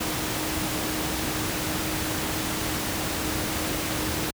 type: tone in noise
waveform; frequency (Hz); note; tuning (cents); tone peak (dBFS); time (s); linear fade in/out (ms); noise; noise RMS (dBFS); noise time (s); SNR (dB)
sine; 311.1; D#4; 0; -34; 0-4.31; 10; pink; -28; 0-4.31; -9
effects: high-pass 60 Hz 12 dB/octave